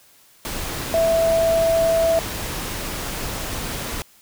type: tone in noise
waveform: sine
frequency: 659.3 Hz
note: E5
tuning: in tune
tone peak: -15 dBFS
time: 0.94-2.19 s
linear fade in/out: 0 ms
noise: pink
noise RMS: -28 dBFS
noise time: 0.45-4.02 s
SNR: +10 dB
effects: white hiss -53 dBFS RMS until 4.21 s